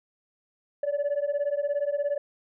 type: beating tone pair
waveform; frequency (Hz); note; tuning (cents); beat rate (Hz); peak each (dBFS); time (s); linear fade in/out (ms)
sine; 567 / 584; C#5 / D5; +39 / -10; 17; -26; 0.83-2.18; 5
effects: tanh soft clip ceiling -21 dBFS